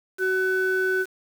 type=tone pair together; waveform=sine; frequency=375 / 1500 Hz; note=F#4 / F#6; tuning=+23 / +23 cents; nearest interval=2 octaves; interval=2400 cents; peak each=-22 dBFS; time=0.18-1.06 s; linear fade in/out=50 ms; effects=tanh soft clip ceiling -15 dBFS + 7-bit